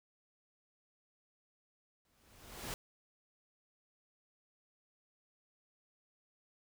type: noise with exponential growth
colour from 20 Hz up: pink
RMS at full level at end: -39 dBFS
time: 2.05-2.74 s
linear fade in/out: 1 ms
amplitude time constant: 150 ms
effects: none